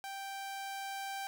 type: tone with level ramp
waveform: sawtooth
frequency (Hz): 784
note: G5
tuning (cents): 0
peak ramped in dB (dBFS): -37 to -34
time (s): 0.04-1.27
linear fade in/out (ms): 0
effects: none